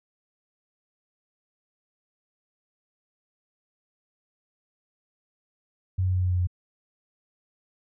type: tone with pitch steps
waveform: sine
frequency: 92.9 / 92.21 / 91.52 / 90.83 / 90.15 / 89.48 Hz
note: F#2 / F#2 / F#2 / F#2 / F#2 / F2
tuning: +7 / -5 / -18 / -32 / -45 / +43 cents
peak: -21 dBFS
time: 5.98-6.472 s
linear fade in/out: 10 ms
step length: 82 ms
effects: none